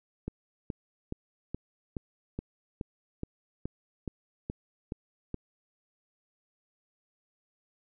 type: click train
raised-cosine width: 3 ms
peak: -21 dBFS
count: 13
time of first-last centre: 0.28-5.343 s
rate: 2.37 Hz
effects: none